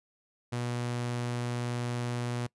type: tone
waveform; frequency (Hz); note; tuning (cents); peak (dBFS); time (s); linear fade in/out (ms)
sawtooth; 121.2; B2; -32; -27; 0.52-2.47; 10
effects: noise-tail reverb RT60 0.1 s tail -22 dB re dry + resampled to 24000 Hz